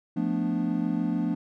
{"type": "chord", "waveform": "triangle", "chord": "B half-diminished seventh", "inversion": "second", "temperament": "equal", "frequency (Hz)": [174.61, 220, 246.9, 293.7], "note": ["F3", "A3", "B3", "D4"], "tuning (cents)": [0, 0, 0, 0], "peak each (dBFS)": -28, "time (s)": [0.16, 1.35], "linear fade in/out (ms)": 10, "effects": []}